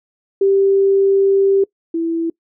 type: tone pair in turn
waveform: sine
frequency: 392 / 331 Hz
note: G4 / E4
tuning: 0 / +7 cents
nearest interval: minor third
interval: 293 cents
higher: first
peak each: -10 / -16 dBFS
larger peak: first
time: 0.41-1.64 / 1.94-2.3 s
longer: first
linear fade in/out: 5 ms
effects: noise-tail reverb RT60 0.1 s tail -23 dB re dry